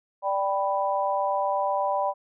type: chord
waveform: sine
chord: G major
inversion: second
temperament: equal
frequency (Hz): 587.3 / 784 / 987.8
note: D5 / G5 / B5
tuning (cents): 0 / 0 / 0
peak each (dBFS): -27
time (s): 0.22-2.14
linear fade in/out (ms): 50
effects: none